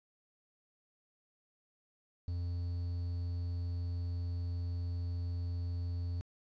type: tone with quantisation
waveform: triangle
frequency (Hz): 87.31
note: F2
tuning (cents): 0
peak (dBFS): -32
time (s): 2.28-6.21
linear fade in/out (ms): 0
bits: 10
effects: resampled to 16000 Hz